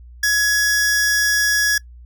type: tone pair together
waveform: 45% pulse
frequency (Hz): 1680 / 5651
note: G#6 / F8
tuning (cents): +19 / +20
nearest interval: octave + major sixth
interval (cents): 2101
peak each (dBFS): -15 / -23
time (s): 0.23-1.78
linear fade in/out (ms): 5
effects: noise-tail reverb RT60 0.1 s tail -23 dB re dry + added 60 Hz sine -38 dBFS peak until 2.05 s